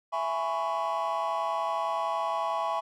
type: chord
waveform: triangle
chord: C# minor seventh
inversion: first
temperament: just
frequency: 665.2 / 831.5 / 997.9 / 1108.7 Hz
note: E5 / G#5 / B5 / C#6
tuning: +16 / +2 / +18 / 0 cents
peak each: -30 dBFS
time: 0.12-2.81 s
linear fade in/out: 20 ms
effects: tanh soft clip ceiling -20 dBFS